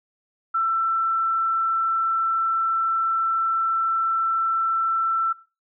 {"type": "tone", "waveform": "sine", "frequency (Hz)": 1337, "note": "E6", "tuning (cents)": 24, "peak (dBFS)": -19, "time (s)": [0.54, 5.33], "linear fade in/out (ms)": 10, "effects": ["noise-tail reverb RT60 0.3 s tail -17 dB re dry"]}